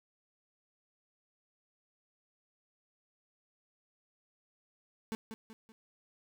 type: tone with echo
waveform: 35% pulse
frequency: 222.4 Hz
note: A3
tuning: 19 cents sharp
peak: -33 dBFS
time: 5.12-5.15 s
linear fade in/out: 0 ms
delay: 190 ms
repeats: 3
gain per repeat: -7 dB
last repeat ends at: 5.72 s
effects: none